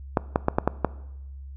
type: clicks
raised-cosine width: 1 ms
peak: -5 dBFS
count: 6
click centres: 0.172 / 0.359 / 0.484 / 0.585 / 0.676 / 0.847 s
effects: noise-tail reverb RT60 0.9 s tail -19 dB re dry + added 68 Hz sine -37 dBFS peak until 1.56 s